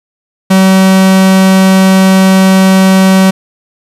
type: tone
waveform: 45% pulse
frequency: 190 Hz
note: F#3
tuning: 46 cents sharp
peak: -3 dBFS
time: 0.5-3.31 s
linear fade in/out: 10 ms
effects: resampled to 32000 Hz + 7-bit